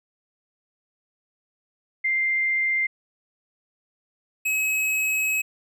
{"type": "tone pair in turn", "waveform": ["sine", "square"], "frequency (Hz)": [2095, 2560], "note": ["C7", "D#7"], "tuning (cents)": [2, 49], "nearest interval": "minor third", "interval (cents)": 347, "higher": "second", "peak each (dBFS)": [-20, -22], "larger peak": "first", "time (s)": [[2.04, 2.87], [4.45, 5.42]], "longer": "second", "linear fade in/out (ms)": 10, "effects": []}